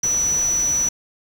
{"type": "tone in noise", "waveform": "sine", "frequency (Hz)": 5920, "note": "F#8", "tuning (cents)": 0, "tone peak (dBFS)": -17, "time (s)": [0.03, 0.89], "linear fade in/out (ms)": 5, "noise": "pink", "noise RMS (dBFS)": -33, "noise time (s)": [0.03, 0.89], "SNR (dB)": 13, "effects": []}